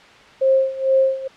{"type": "tone with tremolo", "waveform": "sine", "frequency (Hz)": 532, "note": "C5", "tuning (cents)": 29, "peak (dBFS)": -11, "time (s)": [0.41, 1.28], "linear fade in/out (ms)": 10, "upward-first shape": "sine", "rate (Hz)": 2.2, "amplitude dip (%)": 85, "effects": ["white hiss -45 dBFS RMS until 1.36 s", "low-pass 3000 Hz 12 dB/octave"]}